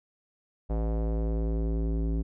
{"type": "tone with low-pass filter sweep", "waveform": "square", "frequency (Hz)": 55.2, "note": "A1", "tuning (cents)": 6, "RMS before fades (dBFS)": -28, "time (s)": [0.69, 2.23], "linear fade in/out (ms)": 20, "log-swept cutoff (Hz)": [660, 310], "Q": 1.7, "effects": []}